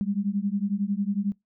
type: beating tone pair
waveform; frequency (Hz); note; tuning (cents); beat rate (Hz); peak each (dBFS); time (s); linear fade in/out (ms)
sine; 196 / 207; G3 / G#3; 0 / -5; 11; -27; 0.01-1.32; 0
effects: noise-tail reverb RT60 0.2 s tail -25 dB re dry